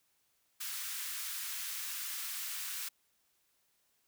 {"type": "high-pass noise", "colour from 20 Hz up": "white", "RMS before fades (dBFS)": -40, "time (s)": [0.6, 2.89], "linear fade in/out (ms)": 10, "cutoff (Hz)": 1200, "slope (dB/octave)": 24, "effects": ["white hiss -75 dBFS RMS until 4.07 s"]}